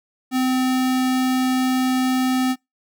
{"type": "tone", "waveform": "square", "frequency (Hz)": 257.3, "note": "C4", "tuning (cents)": -29, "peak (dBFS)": -18, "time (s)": [0.31, 2.56], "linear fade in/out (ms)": 50, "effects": ["noise-tail reverb RT60 0.2 s tail -26 dB re dry"]}